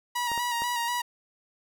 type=tone with vibrato; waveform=sawtooth; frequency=955 Hz; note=A#5; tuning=42 cents sharp; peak=-23 dBFS; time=0.15-1.02 s; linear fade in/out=10 ms; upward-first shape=square; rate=4.1 Hz; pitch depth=30 cents each way
type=clicks; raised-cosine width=1 ms; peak=-24 dBFS; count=3; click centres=0.317 / 0.377 / 0.62 s
effects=none